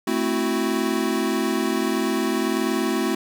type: chord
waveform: square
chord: F# half-diminished seventh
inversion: first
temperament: equal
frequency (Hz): 220 / 261.6 / 329.6 / 370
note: A3 / C4 / E4 / F#4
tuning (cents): 0 / 0 / 0 / 0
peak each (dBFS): -27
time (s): 0.07-3.15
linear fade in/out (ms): 5
effects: none